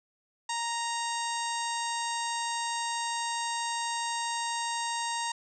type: harmonic tone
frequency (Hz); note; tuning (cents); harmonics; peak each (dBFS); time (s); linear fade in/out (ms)
932.3; A#5; 0; 1 / 2 / 3 / 4 / 5 / 6 / 7 / 8 / 9; -32 / -39 / -42 / -40 / -43 / -44 / -42 / -43 / -42; 0.49-5.32; 5
effects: none